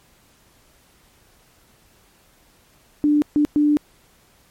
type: tone bursts at uneven times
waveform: sine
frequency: 296.1 Hz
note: D4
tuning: 14 cents sharp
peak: -13 dBFS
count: 3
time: 3.04-3.22 / 3.36-3.45 / 3.56-3.77 s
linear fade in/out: 0 ms
effects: pink hiss -56 dBFS RMS until 4.5 s + MP3 64 kbps